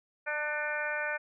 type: harmonic tone with a mistuned harmonic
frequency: 298.5 Hz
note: D4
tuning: 28 cents sharp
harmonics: 2 / 3 / 4 / 5 / 6 / 7 / 8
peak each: -37 / -41 / -45 / -34 / -37 / -44 / -40 dBFS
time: 0.26-1.18 s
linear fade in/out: 20 ms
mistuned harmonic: 7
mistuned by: +42 cents
effects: none